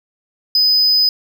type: tone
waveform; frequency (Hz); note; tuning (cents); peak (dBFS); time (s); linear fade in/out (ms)
triangle; 5010; D#8; +11; -9; 0.55-1.09; 2
effects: none